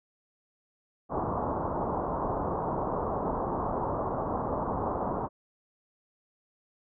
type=low-pass noise; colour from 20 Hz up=white; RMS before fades=-31 dBFS; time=1.09-5.29 s; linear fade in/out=50 ms; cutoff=1100 Hz; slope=48 dB/octave; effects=none